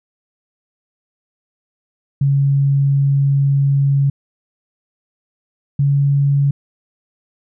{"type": "tone pair in turn", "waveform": "sine", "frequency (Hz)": [139.2, 140.74], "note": ["C#3", "C#3"], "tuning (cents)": [8, 27], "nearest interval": "unison", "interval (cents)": 19, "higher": "second", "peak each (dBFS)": -11, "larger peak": "neither", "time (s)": [[2.21, 4.1], [5.79, 6.51]], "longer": "first", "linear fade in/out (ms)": 5, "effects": []}